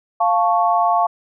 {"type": "chord", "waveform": "sine", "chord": "F augmented", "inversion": "none", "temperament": "equal", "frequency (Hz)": [698.5, 880, 1108.7], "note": ["F5", "A5", "C#6"], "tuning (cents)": [0, 0, 0], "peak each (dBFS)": [-16, -19, -19], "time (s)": [0.2, 1.07], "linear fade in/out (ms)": 10, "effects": []}